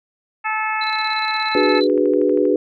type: harmonic tone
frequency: 434.7 Hz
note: A4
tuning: 21 cents flat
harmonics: 2 / 3 / 4 / 5 / 6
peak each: -23 / -25 / -26 / -27 / -28 dBFS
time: 0.44-1.81 s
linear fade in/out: 20 ms
type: tone with tremolo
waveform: sine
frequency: 4022 Hz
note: B7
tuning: 31 cents sharp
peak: -23 dBFS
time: 0.81-1.87 s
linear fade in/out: 5 ms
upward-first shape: square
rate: 17 Hz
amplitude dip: 65%
type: chord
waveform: sine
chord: G# half-diminished seventh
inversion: second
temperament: equal with one note detuned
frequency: 296.2 / 370 / 415.3 / 493.9 Hz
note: D4 / F#4 / G#4 / B4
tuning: +15 / 0 / 0 / 0 cents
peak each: -19 dBFS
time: 1.55-2.56 s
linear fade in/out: 2 ms
type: click train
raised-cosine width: 0.5 ms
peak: -26 dBFS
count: 11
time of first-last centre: 1.66-2.454 s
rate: 12.6 Hz
effects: none